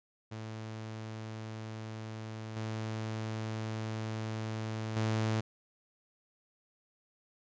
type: tone with level steps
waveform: sawtooth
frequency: 110 Hz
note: A2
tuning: in tune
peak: -36 / -31 / -25 dBFS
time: 0.31-5.41 s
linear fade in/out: 10 ms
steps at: 2.56 / 4.96 s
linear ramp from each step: 5 ms
effects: resampled to 16000 Hz